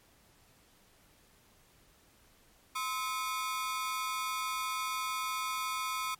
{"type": "ring-modulated tone", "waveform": "sawtooth", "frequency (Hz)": 1163, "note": "D6", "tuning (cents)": -17, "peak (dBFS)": -26, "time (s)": [2.75, 6.15], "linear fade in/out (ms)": 10, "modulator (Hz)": 127, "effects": ["pink hiss -64 dBFS RMS until 6.19 s", "MP3 64 kbps"]}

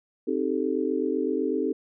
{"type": "chord", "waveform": "sine", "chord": "A half-diminished seventh", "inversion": "first", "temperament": "equal with one note detuned", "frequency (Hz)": [263.3, 311.1, 392, 440], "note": ["C4", "Eb4", "G4", "A4"], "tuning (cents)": [11, 0, 0, 0], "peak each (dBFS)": -29, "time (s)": [0.27, 1.73], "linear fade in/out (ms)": 10, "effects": []}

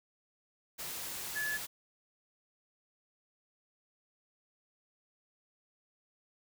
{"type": "tone in noise", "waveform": "sine", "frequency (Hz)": 1714, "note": "A6", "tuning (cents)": -46, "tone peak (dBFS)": -33, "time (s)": [1.35, 1.58], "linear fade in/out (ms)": 20, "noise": "white", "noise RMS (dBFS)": -41, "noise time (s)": [0.78, 1.67], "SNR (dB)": 5, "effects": []}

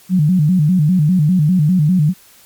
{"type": "tone with vibrato", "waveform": "sine", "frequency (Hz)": 166.2, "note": "E3", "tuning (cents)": 15, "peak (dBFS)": -9, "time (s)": [0.09, 2.14], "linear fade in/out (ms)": 50, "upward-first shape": "square", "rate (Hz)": 5, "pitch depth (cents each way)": 180, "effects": ["white hiss -46 dBFS RMS until 2.45 s", "MP3 96 kbps"]}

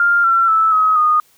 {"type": "tone with pitch steps", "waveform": "sine", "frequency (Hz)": [1399, 1355.3, 1312.9, 1271.8, 1232.1], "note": ["F6", "E6", "E6", "D#6", "D#6"], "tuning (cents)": [3, 48, -7, 38, -17], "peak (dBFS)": -10, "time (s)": [0, 1.2], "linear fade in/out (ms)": 2, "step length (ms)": 240, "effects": ["white hiss -54 dBFS RMS until 1.37 s"]}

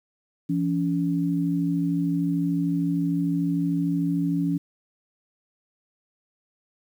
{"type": "tone pair together", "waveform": "sine", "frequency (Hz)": [169.4, 282.7], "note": ["E3", "C#4"], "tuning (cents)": [48, 34], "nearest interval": "major sixth", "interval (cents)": 886, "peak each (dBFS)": -24, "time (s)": [0.49, 4.58], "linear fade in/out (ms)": 10, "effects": ["9-bit"]}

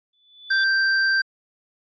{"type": "tone with exponential growth", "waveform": "sine", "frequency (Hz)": 3479, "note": "A7", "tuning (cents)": -20, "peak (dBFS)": -26, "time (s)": [0.13, 0.64], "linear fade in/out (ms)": 5, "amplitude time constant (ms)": 110}
{"type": "tone", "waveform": "square", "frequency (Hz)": 1568, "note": "G6", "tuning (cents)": 0, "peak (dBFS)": -18, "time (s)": [0.5, 1.22], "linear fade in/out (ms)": 10}
{"effects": ["resampled to 16000 Hz"]}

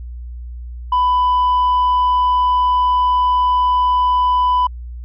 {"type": "tone", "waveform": "sine", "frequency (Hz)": 996, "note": "B5", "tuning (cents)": 14, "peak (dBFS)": -9, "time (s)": [0.92, 4.67], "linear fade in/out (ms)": 5, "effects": ["tanh soft clip ceiling -11 dBFS", "added 60 Hz sine -27 dBFS peak until 5.04 s"]}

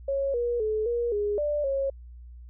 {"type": "tone with pitch steps", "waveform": "sine", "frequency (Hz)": [550, 478.8, 431.6, 475, 413.1, 590, 546], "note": ["C#5", "A#4", "A4", "A#4", "G#4", "D5", "C#5"], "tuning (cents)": [-14, 46, -33, 33, -9, 8, -26], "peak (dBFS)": -24, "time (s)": [0.08, 1.9], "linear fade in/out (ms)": 5, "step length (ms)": 260, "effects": ["added 60 Hz sine -42 dBFS peak until 2.49 s"]}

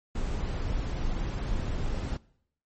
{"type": "noise", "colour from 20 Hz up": "brown", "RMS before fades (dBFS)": -30, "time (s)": [0.15, 2.17], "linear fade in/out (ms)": 5, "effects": ["noise-tail reverb RT60 0.7 s tail -22 dB re dry", "MP3 32 kbps"]}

